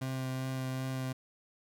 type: tone with vibrato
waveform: 30% pulse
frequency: 130.81 Hz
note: C3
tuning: in tune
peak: -31 dBFS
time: 0.01-1.13 s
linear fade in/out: 10 ms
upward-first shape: triangle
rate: 2.6 Hz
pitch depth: 12 cents each way
effects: none